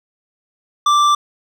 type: tone with hard clipping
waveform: sine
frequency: 1174.7 Hz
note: D6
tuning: in tune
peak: -12 dBFS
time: 0.86-1.15 s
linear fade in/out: 5 ms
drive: 10 dB
effects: none